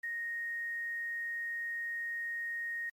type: tone with quantisation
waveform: sine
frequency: 1864 Hz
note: A#6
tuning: 1 cent flat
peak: -35 dBFS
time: 0.03-2.9 s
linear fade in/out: 10 ms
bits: 10
effects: AAC 64 kbps